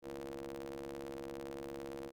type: ring-modulated tone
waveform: sawtooth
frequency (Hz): 69.3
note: C#2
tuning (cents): 0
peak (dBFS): -36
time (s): 0.02-2.12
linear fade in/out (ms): 50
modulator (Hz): 407
effects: none